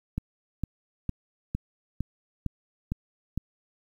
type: click train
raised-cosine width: 5 ms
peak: -16 dBFS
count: 8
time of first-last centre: 0.18-3.376 s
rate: 2.19 Hz
effects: 9-bit